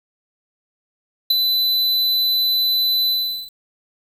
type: tone with ADSR envelope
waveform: square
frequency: 4005 Hz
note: B7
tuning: 23 cents sharp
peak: -11 dBFS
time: 1.3-3.51 s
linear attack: 6 ms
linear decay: 16 ms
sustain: -5 dB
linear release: 430 ms
effects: 7-bit